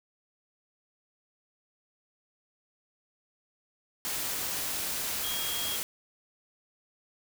sine tone in noise, 3270 Hz, G#7, 28 cents flat, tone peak -35 dBFS, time 5.24-5.76 s, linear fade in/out 0 ms, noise white, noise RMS -33 dBFS, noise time 4.05-5.83 s, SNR -5 dB, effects none

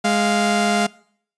sawtooth tone pair together, 207.7 / 697.7 Hz, G#3 / F5, 0 / -2 cents, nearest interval octave + major sixth, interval 2098 cents, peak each -15 / -15 dBFS, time 0.04-0.87 s, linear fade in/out 10 ms, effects noise-tail reverb RT60 0.6 s tail -23 dB re dry + resampled to 22050 Hz

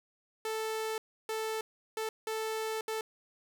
sawtooth tone bursts at uneven times, 440 Hz, A4, in tune, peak -29 dBFS, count 5, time 0.45-0.98 / 1.29-1.61 / 1.97-2.09 / 2.27-2.81 / 2.88-3.01 s, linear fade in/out 2 ms, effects none

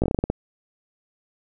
slowing click train, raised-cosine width 2 ms, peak -8 dBFS, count 9, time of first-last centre 0.02-0.3 s, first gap 17 ms, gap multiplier 1.2, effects none

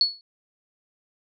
sine tone with exponential decay, 4394 Hz, C#8, 16 cents flat, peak -13 dBFS, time 0.01-0.21 s, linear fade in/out 1 ms, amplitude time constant 42 ms, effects none

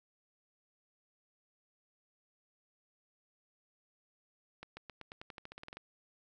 accelerating click train, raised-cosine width 0.3 ms, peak -30 dBFS, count 15, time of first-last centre 4.63-5.77 s, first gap 140 ms, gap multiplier 0.91, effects none

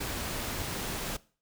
pink noise, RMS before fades -35 dBFS, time 0-1.17 s, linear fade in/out 10 ms, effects noise-tail reverb RT60 0.4 s tail -20 dB re dry

